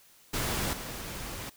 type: noise with level steps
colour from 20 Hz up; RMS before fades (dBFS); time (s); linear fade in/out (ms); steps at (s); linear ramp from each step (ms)
pink; -31 / -39; 0.33-1.5; 10; 0.73; 2
effects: white hiss -59 dBFS RMS until 1.56 s